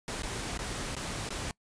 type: noise with dropouts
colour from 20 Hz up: pink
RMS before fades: -36 dBFS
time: 0.08-1.51 s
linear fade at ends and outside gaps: 0 ms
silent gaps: 0.221-0.233 / 0.575-0.591 / 0.951-0.966 / 1.29-1.305 s
effects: noise-tail reverb RT60 0.1 s tail -24 dB re dry + resampled to 22050 Hz